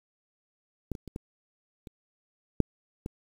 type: clicks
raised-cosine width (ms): 3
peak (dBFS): -19 / -26 / -28 / -22 / -30 / -8 / -21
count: 7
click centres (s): 0.917 / 0.952 / 1.077 / 1.161 / 1.872 / 2.603 / 3.061
effects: 8-bit

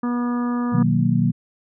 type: harmonic tone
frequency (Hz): 242.3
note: B3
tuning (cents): -33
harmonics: 1 / 2 / 3 / 4 / 5 / 6 / 7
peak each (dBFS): -20 / -34 / -38 / -34 / -32 / -45 / -42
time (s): 0.03-0.83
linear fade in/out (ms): 5
type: chord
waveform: sine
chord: B major seventh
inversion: none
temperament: equal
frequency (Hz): 123.47 / 155.56 / 185 / 233.1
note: B2 / D#3 / F#3 / A#3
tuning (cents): 0 / 0 / 0 / 0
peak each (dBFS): -21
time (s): 0.72-1.32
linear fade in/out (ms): 20
effects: none

